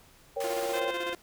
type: chord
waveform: sine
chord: G diminished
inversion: first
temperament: equal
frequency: 466.2 / 554.4 / 784 Hz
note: Bb4 / Db5 / G5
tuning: 0 / 0 / 0 cents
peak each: -34 / -32 / -36 dBFS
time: 0.36-0.91 s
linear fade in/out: 10 ms
type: high-pass noise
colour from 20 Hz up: pink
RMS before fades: -41 dBFS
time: 0.4-0.8 s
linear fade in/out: 5 ms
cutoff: 890 Hz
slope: 48 dB/octave
type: tone with tremolo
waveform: sawtooth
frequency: 349.7 Hz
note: F4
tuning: 2 cents sharp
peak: -30 dBFS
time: 0.44-1.15 s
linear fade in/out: 2 ms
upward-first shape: square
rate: 16 Hz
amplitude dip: 65%
type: harmonic tone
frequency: 519 Hz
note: C5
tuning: 14 cents flat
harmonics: 1 / 2 / 3 / 4 / 5 / 6 / 7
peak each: -35 / -38 / -40 / -41 / -42 / -43 / -43 dBFS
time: 0.73-1.14 s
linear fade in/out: 10 ms
effects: pink hiss -58 dBFS RMS until 1.22 s